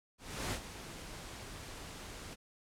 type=noise with ADSR envelope; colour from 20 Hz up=pink; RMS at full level=-36 dBFS; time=0.18-2.36 s; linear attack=340 ms; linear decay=75 ms; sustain=-11 dB; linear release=32 ms; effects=low-pass 10000 Hz 12 dB/octave